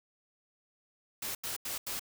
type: noise bursts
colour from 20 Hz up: white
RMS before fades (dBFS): -37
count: 4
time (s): 1.22-1.995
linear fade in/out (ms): 5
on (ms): 130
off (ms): 85
effects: none